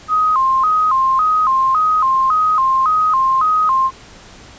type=tone with vibrato; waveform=sine; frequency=1152 Hz; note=D6; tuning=34 cents flat; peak=-11 dBFS; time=0.08-3.91 s; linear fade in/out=50 ms; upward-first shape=square; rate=1.8 Hz; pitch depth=150 cents each way; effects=pink hiss -40 dBFS RMS until 4.58 s + resampled to 16000 Hz